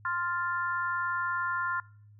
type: chord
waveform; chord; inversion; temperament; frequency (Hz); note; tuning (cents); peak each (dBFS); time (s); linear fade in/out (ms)
sine; F major; second; equal; 1046.5 / 1396.9 / 1760; C6 / F6 / A6; 0 / 0 / 0; -32 / -31 / -37; 0.05-1.8; 2
effects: noise-tail reverb RT60 0.6 s tail -25 dB re dry + added 104 Hz sine -52 dBFS peak until 2.19 s